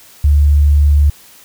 sine tone, 72.8 Hz, D2, 15 cents flat, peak -6 dBFS, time 0.24-1.1 s, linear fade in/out 5 ms, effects white hiss -42 dBFS RMS until 1.44 s

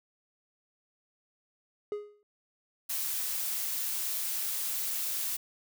triangle tone with exponential decay, 415.3 Hz, G#4, in tune, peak -27 dBFS, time 1.92-2.23 s, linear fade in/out 1 ms, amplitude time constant 66 ms
blue noise, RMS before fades -33 dBFS, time 2.89-5.37 s, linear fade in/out 10 ms
effects none

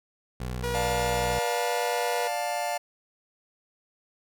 20% pulse tone with vibrato, 62.1 Hz, B1, 10 cents sharp, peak -26 dBFS, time 0.4-1.39 s, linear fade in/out 5 ms, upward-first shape sine, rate 18 Hz, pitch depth 45 cents each way
sawtooth tone with pitch glide, 481.1 to 485 Hz, B4 to B4, -45 to -31 cents, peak -25 dBFS, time 0.63-2.28 s, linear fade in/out 10 ms, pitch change +14 cents, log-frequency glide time 1.49-1.62 s
45% pulse chord, D minor, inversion none, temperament just, 587.3 / 704.8 / 881 Hz, D5 / F5 / A5, 0 / +16 / +2 cents, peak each -33 / -30 / -33 dBFS, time 0.74-2.78 s, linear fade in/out 10 ms
effects none

